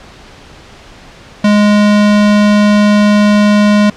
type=tone; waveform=square; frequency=207.7 Hz; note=G#3; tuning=in tune; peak=-6 dBFS; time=1.44-3.9 s; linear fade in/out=5 ms; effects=pink hiss -36 dBFS RMS until 3.96 s + low-pass 5000 Hz 12 dB/octave